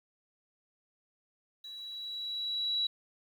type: tone with level ramp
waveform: sine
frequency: 3910 Hz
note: B7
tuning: 18 cents flat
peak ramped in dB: -43 to -27 dBFS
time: 1.64-2.87 s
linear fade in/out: 5 ms
effects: 10-bit